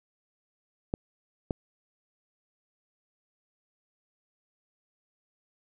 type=clicks; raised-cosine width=2 ms; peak=-15 dBFS; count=2; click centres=0.939 / 1.508 s; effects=none